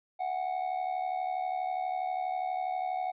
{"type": "tone with amplitude modulation", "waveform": "triangle", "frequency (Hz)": 739, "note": "F#5", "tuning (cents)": -2, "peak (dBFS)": -25, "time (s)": [0.19, 3.12], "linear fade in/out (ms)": 20, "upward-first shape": "sine", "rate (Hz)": 72.3, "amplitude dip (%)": 70, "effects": ["resampled to 8000 Hz"]}